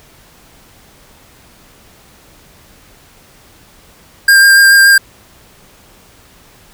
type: tone with vibrato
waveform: square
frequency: 1600 Hz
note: G6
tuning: 35 cents sharp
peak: -4 dBFS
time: 4.28-4.98 s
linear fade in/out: 5 ms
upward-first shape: sine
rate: 7 Hz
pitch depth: 14 cents each way
effects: pink hiss -44 dBFS RMS until 6.73 s